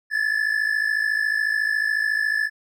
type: tone pair together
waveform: triangle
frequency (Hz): 1706 / 1760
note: G#6 / A6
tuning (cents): +46 / 0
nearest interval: minor second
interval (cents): 54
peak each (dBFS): -21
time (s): 0.1-2.5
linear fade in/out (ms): 50
effects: none